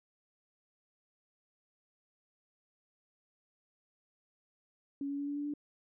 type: tone with pitch steps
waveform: sine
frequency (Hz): 280 / 282.4 / 284.9 / 287.4 / 289.9 / 292.4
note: C#4 / C#4 / C#4 / D4 / D4 / D4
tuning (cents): +18 / +32 / +48 / -37 / -22 / -7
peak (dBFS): -34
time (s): 5.01-5.538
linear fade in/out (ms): 2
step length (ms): 88
effects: none